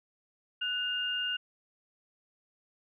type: tone pair together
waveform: sine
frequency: 1482 / 2820 Hz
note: F#6 / F7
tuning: +2 / +16 cents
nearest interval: major seventh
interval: 1114 cents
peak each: -35 / -31 dBFS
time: 0.61-1.37 s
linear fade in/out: 10 ms
effects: none